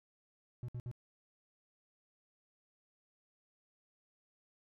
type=tone bursts; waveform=triangle; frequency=122.1 Hz; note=B2; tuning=19 cents flat; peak=-37 dBFS; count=3; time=0.63-0.914 s; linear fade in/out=0 ms; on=54 ms; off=61 ms; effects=none